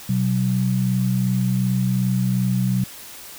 sine tone pair together, 125.8 / 188.49 Hz, B2 / F#3, +32 / +32 cents, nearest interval perfect fifth, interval 700 cents, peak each -20 dBFS, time 0.09-2.84 s, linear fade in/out 5 ms, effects white hiss -39 dBFS RMS until 3.38 s

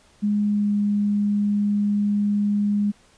sine tone with pitch glide, 207.1 to 205.4 Hz, G#3 to G#3, -5 to -19 cents, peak -18 dBFS, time 0.22-2.92 s, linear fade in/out 20 ms, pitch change -14 cents, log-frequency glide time 0.48-0.74 s, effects pink hiss -56 dBFS RMS until 3.17 s + resampled to 22050 Hz

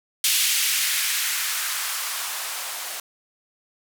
violet noise with band-pass filter sweep, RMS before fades -25 dBFS, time 0.24-3 s, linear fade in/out 2 ms, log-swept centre 2800 to 660 Hz, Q 1.3, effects none

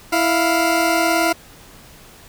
20% pulse tone pair together, 329.6 / 698.4 Hz, E4 / F5, 0 / 0 cents, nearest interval octave + minor second, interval 1300 cents, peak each -13 dBFS, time 0.12-1.33 s, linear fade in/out 10 ms, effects pink hiss -44 dBFS RMS until 2.28 s

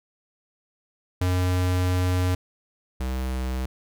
square tone pair in turn, 90.9 / 64.28 Hz, F#2 / C2, -30 / -30 cents, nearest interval tritone, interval 600 cents, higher first, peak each -21 / -26 dBFS, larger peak first, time 1.21-2.35 / 3-3.66 s, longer first, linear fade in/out 5 ms, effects none

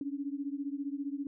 sine beating tone pair, 276.4 / 291.4 Hz, C#4 / D4, -5 / -13 cents, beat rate 15 Hz, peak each -36 / -38 dBFS, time 0.01-1.27 s, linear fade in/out 2 ms, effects none

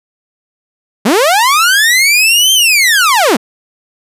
sawtooth linear two-way sweep, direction up then down, 181.4 to 3175 to 183.5 Hz, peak -3 dBFS, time 1.05-3.37 s, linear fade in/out 10 ms, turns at 2.53 s, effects resampled to 32000 Hz

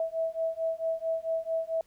sine beating tone pair, 650 / 654.5 Hz, E5 / E5, -24 / -13 cents, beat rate 4.5 Hz, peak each -31 dBFS, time 0-1.81 s, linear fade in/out 2 ms, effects pink hiss -66 dBFS RMS until 1.86 s

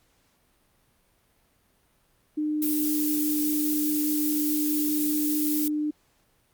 sine tone with pitch glide, 303.2 to 300.8 Hz, D#4 to D4, -45 to +42 cents, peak -24 dBFS, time 2.37-5.91 s, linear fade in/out 10 ms, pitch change -13 cents, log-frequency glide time 2.54-3.28 s
violet noise, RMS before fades -29 dBFS, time 2.62-5.68 s, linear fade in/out 2 ms
effects pink hiss -66 dBFS RMS until 6.53 s + Opus 48 kbps

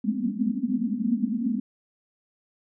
white band-pass noise, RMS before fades -26 dBFS, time 0.04-1.6 s, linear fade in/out 10 ms, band 200 to 260 Hz, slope 96 dB/octave, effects none

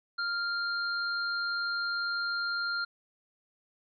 sine tone pair together, 1396.9 / 4189 Hz, F6 / C8, 0 / +1 cents, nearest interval octave + perfect fifth, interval 1901 cents, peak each -30 / -36 dBFS, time 0.18-2.85 s, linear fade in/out 10 ms, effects none

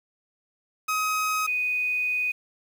30% pulse / sine tone pair in turn, 1265 / 2489 Hz, D#6 / D#7, +28 / 0 cents, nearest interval octave, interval 1172 cents, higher second, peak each -21 / -23 dBFS, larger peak first, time 0.88-1.47 / 1.47-2.32 s, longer second, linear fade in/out 10 ms, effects 8-bit

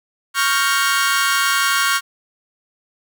sawtooth chord, G half-diminished seventh, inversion second, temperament equal, 1108.7 / 1396.9 / 1568 / 1864.7 Hz, Db6 / F6 / G6 / Bb6, 0 / 0 / 0 / 0 cents, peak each -16 / -16 / -18 / -21 dBFS, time 0.34-2.01 s, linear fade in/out 50 ms, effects none

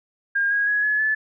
sine tone with pitch steps, 1614 / 1643.2 / 1672.8 / 1703.1 / 1733.8 Hz, G#6 / G#6 / G#6 / G#6 / A6, -50 / -19 / +12 / +43 / -26 cents, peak -18 dBFS, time 0.35-1.15 s, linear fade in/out 10 ms, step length 160 ms, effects none

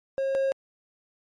triangle tone pair in turn, 540 / 540 Hz, C#5 / C#5, -45 / -45 cents, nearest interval unison, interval 0 cents, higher neither, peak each -22 / -20 dBFS, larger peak second, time 0.18-0.35 / 0.35-0.52 s, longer neither, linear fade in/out 0 ms, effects MP3 48 kbps

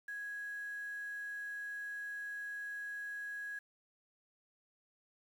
sine tone with quantisation, 1661.2 Hz, G#6, in tune, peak -40 dBFS, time 0.08-3.59 s, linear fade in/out 5 ms, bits 10, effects none

